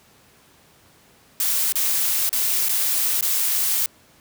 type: noise with dropouts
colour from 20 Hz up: blue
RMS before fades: -21 dBFS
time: 1.4-3.86 s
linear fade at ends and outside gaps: 2 ms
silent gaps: 1.724-1.755 / 2.293-2.328 / 2.687-2.692 / 3.21-3.225 s
effects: pink hiss -54 dBFS RMS until 4.2 s + high-pass 80 Hz 12 dB/octave